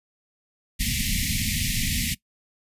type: band-stop noise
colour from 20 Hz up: pink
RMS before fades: -25 dBFS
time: 0.79-2.15 s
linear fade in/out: 20 ms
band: 260 to 1900 Hz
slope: 96 dB/octave
effects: noise-tail reverb RT60 0.1 s tail -20 dB re dry + resampled to 32000 Hz